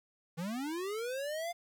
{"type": "linear sweep", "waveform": "square", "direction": "up", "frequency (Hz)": [155.6, 705], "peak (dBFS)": -36, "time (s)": [0.37, 1.53], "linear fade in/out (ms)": 20, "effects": ["11-bit"]}